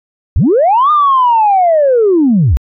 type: linear two-way sweep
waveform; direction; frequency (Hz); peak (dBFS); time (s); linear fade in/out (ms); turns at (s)
sine; up then down; 50.1 to 1229 to 50.1; -5; 0.36-2.57; 0; 0.91
effects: tanh soft clip ceiling -2 dBFS